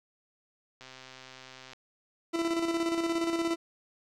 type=click train; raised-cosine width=0.2 ms; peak=-30 dBFS; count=121; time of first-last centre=0.81-1.733 s; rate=130 Hz
type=tone with tremolo; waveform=40% pulse; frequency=333.9 Hz; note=E4; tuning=22 cents sharp; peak=-25 dBFS; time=2.33-3.56 s; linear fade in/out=20 ms; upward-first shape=square; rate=17 Hz; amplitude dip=45%
effects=low-pass 8000 Hz 12 dB/octave + 11-bit